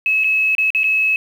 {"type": "tone with dropouts", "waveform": "sine", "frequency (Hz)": 2581, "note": "E7", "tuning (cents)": -37, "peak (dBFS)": -13, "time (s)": [0.06, 1.16], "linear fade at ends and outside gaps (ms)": 1, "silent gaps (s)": [[0.238, 0.243], [0.551, 0.582], [0.704, 0.748], [0.834, 0.841]], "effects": ["7-bit"]}